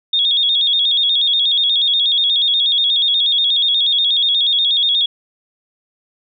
sine tone with vibrato, 3500 Hz, A7, 10 cents flat, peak -12 dBFS, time 0.13-5.06 s, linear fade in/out 5 ms, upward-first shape square, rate 8.3 Hz, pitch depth 78 cents each way, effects none

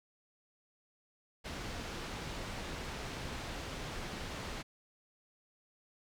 pink low-pass noise, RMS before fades -42 dBFS, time 1.44-4.63 s, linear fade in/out 20 ms, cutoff 5400 Hz, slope 12 dB/octave, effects none

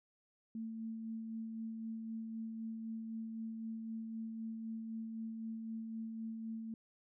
sine tone with tremolo, 224 Hz, A3, 31 cents sharp, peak -39 dBFS, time 0.55-6.74 s, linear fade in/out 2 ms, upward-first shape sine, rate 3.9 Hz, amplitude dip 30%, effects none

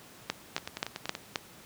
two click trains, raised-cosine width 0.2 ms, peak -18 / -11 dBFS, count 7 / 5, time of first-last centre 0.58-1.151 / 0.3-1.358 s, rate 10.5 / 3.78 Hz, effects pink hiss -52 dBFS RMS until 1.65 s + high-pass 100 Hz 12 dB/octave

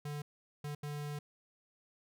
square tone bursts at uneven times, 146.83 Hz, D3, in tune, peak -39 dBFS, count 3, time 0.05-0.22 / 0.64-0.75 / 0.83-1.19 s, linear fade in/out 5 ms, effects none

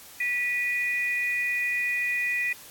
sine tone pair together, 1955.7 / 2464 Hz, B6 / D#7, -17 / -17 cents, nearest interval major third, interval 400 cents, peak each -27 dBFS, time 0.2-2.53 s, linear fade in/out 5 ms, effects white hiss -47 dBFS RMS until 2.7 s + AAC 64 kbps

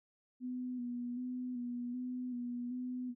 sine tone with vibrato, 246.9 Hz, B3, in tune, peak -37 dBFS, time 0.4-3.15 s, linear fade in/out 50 ms, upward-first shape square, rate 1.3 Hz, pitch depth 28 cents each way, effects none

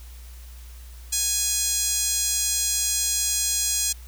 15% pulse tone with high-pass filter, 830.6 Hz, G#5, in tune, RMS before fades -24 dBFS, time 1.12-3.93 s, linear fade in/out 10 ms, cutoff 5800 Hz, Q 6.4, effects added 60 Hz sine -39 dBFS peak until 4.07 s + white hiss -51 dBFS RMS until 4.07 s

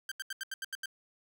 sawtooth tone bursts, 1568 Hz, G6, in tune, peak -32 dBFS, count 8, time 0.09-0.858 s, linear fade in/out 2 ms, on 26 ms, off 80 ms, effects none

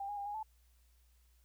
sine tone with pitch steps, 794 / 823 / 804 / 825 / 872 Hz, G5 / G#5 / G5 / G#5 / A5, +22 / -16 / +44 / -12 / -16 cents, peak -38 dBFS, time 0-0.43 s, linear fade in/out 5 ms, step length 86 ms, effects added 60 Hz sine -65 dBFS peak until 1.44 s + white hiss -75 dBFS RMS until 1.44 s

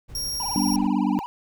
brown noise with tremolo, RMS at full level -38 dBFS, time 0.08-0.88 s, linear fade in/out 20 ms, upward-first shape triangle, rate 12 Hz, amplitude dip 40%
sawtooth tone, 5588 Hz, F8, in tune, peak -24 dBFS, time 0.15-0.76 s, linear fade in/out 2 ms
triangle tone with vibrato, 880 Hz, A5, in tune, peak -28 dBFS, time 0.4-1.26 s, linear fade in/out 0 ms, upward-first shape sine, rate 18 Hz, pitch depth 220 cents each way
sine chord, G major, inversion none, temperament just, 196 / 245 / 294 Hz, G3 / B3 / D4, 0 / -14 / +2 cents, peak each -24 dBFS, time 0.56-1.19 s, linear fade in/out 0 ms
effects none

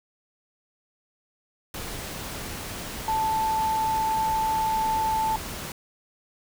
sine tone in noise, 880 Hz, A5, in tune, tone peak -22 dBFS, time 3.08-5.36 s, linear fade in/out 2 ms, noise pink, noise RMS -35 dBFS, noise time 1.74-5.72 s, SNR +10 dB, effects none

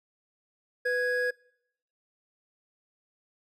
triangle tone pair together, 495.9 / 1661.2 Hz, B4 / G#6, +7 / 0 cents, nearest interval octave + major sixth, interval 2093 cents, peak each -26 dBFS, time 0.85-1.31 s, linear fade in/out 10 ms, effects noise-tail reverb RT60 0.8 s tail -26 dB re dry

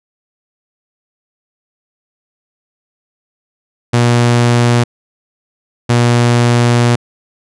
sawtooth tone pair in turn, 120 / 120 Hz, B2 / B2, -49 / -49 cents, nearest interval unison, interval 0 cents, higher neither, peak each -4 dBFS, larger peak neither, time 3.93-4.84 / 5.89-6.96 s, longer second, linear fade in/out 10 ms, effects resampled to 22050 Hz

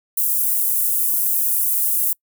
pink high-pass noise, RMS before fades -19 dBFS, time 0.17-2.13 s, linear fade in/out 5 ms, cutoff 11000 Hz, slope 24 dB/octave, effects noise-tail reverb RT60 0.1 s tail -26 dB re dry

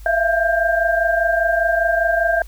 sine tone cluster, 659 / 684 / 1590 Hz, E5 / F5 / G6, -1 / -36 / +24 cents, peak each -19 dBFS, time 0.06-2.42 s, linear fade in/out 2 ms, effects added 50 Hz sine -34 dBFS peak until 2.47 s + white hiss -50 dBFS RMS until 2.47 s

